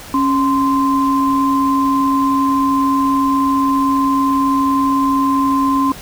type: tone pair together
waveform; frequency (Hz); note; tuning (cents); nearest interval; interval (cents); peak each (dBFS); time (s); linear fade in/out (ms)
sine; 275.2 / 1039; C#4 / C6; -12 / -12; octave + major seventh; 2300; -14 / -15; 0.14-5.92; 2
effects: pink hiss -34 dBFS RMS until 6.01 s